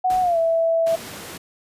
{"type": "tone with pitch glide", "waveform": "sine", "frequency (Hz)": [740, 659.3], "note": ["F#5", "E5"], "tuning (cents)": [0, 0], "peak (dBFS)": -16, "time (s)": [0.04, 0.96], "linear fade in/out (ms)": 10, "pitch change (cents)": -200, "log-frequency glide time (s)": [0.21, 0.38]}
{"type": "noise with exponential decay", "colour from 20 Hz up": "pink", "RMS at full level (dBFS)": -34, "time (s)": [0.1, 0.89], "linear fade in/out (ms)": 1, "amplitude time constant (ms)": 170}
{"type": "high-pass noise", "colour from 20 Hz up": "pink", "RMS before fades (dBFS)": -36, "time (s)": [0.86, 1.38], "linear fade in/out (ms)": 10, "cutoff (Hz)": 140, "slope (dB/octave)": 12}
{"effects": ["resampled to 32000 Hz"]}